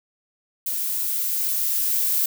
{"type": "noise with level ramp", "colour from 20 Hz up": "violet", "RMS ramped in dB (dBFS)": [-26, -21], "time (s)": [0.66, 2.26], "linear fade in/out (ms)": 5, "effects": []}